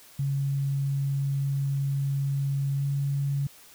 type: tone with pitch glide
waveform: sine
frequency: 138.59 to 140.12 Hz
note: C#3 to C#3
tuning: 0 to +19 cents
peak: -24 dBFS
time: 0.19-3.47 s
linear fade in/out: 5 ms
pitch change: +19 cents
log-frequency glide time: 2.78-2.84 s
effects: white hiss -52 dBFS RMS until 3.74 s